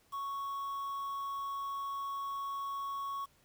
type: tone with quantisation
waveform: triangle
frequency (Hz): 1108.7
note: C#6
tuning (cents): 0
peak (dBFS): -34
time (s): 0.12-3.26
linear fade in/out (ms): 20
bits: 9
effects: pink hiss -68 dBFS RMS until 3.44 s